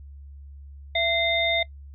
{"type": "tone cluster", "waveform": "sine", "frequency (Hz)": [671, 2078, 3645], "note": ["E5", "C7", "A#7"], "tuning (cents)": [31, -12, -40], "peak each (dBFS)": -25, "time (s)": [0.95, 1.63], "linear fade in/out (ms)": 5, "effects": ["noise-tail reverb RT60 0.1 s tail -20 dB re dry", "added 70 Hz sine -40 dBFS peak until 1.94 s"]}